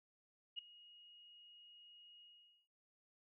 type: tone with ADSR envelope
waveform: sine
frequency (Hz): 2879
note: F#7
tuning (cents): -48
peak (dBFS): -39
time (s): 0.56-2.68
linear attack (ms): 27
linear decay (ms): 5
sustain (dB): -20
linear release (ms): 460
effects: none